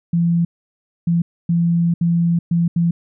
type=tone bursts at uneven times; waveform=sine; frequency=169.9 Hz; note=F3; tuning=47 cents flat; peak=-13 dBFS; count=6; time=0.13-0.45 / 1.07-1.22 / 1.49-1.94 / 2.01-2.39 / 2.51-2.68 / 2.76-2.91 s; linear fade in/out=5 ms; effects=none